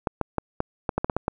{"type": "clicks", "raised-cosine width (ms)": 1, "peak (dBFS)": -9, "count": 10, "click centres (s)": [0.072, 0.213, 0.383, 0.604, 0.892, 0.98, 1.045, 1.098, 1.166, 1.281], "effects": []}